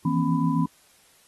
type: tone cluster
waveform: sine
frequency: 162.3 / 169.6 / 235.8 / 268.5 / 997 Hz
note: E3 / E3 / A#3 / C4 / B5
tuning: -27 / +50 / +20 / +45 / +16 cents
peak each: -24 / -31 / -27 / -25 / -30 dBFS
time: 0.05-0.66 s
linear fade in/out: 5 ms
effects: white hiss -58 dBFS RMS until 1.27 s + AAC 32 kbps